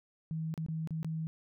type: tone with dropouts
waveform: sine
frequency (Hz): 160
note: D#3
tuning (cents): +49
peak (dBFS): -33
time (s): 0.31-1.27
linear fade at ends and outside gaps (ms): 0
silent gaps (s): 0.54-0.577 / 0.663-0.685 / 0.874-0.907 / 1.03-1.046
effects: none